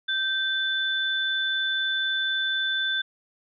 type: tone pair together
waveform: sine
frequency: 1560 / 3516 Hz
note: G6 / A7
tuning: -9 / -2 cents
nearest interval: octave + major second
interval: 1407 cents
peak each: -26 dBFS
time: 0.08-3.02 s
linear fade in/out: 10 ms
effects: none